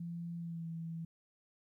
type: tone with pitch glide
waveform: sine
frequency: 170 to 164.78 Hz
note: F3 to E3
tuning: -46 to 0 cents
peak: -39 dBFS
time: 0-1.05 s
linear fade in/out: 5 ms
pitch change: -54 cents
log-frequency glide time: 0.37-0.67 s
effects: 13-bit